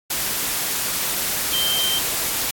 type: tone in noise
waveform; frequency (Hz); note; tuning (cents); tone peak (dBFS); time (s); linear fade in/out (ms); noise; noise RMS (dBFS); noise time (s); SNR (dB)
sine; 3136; G7; 0; -20; 1.53-1.99; 5; white; -23; 0.1-2.51; 0
effects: AAC 64 kbps